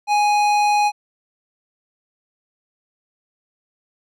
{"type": "tone with tanh clipping", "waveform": "sine", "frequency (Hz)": 830.6, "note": "G#5", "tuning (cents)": 0, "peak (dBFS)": -16, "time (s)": [0.07, 0.92], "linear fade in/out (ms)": 50, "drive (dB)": 16, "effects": []}